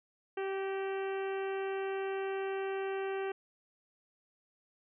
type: harmonic tone with a mistuned harmonic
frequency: 388.2 Hz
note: G4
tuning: 17 cents flat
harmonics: 1 / 2 / 3 / 4 / 5 / 6 / 7 / 8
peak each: -34 / -42 / -48 / -46 / -50 / -52 / -51 / -57 dBFS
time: 0.37-3.32 s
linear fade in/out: 5 ms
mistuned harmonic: 5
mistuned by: -28 cents
effects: none